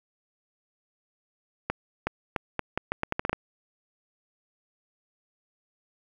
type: accelerating click train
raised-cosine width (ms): 0.5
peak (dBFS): -11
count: 12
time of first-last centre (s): 1.7-3.33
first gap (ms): 370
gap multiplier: 0.79
effects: 8-bit